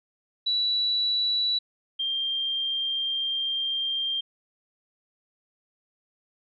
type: tone pair in turn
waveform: sine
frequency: 3937 / 3184 Hz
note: B7 / G7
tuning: -6 / +26 cents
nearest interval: major third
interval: 368 cents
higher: first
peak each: -22 / -25 dBFS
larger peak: first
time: 0.46-1.59 / 1.99-4.21 s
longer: second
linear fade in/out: 10 ms
effects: none